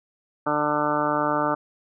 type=harmonic tone; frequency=148.9 Hz; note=D3; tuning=24 cents sharp; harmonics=1 / 2 / 3 / 4 / 5 / 6 / 7 / 8 / 9 / 10; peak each=-36 / -28 / -33 / -27 / -33 / -27 / -36 / -27 / -30 / -34 dBFS; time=0.46-1.55 s; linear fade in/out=10 ms; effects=none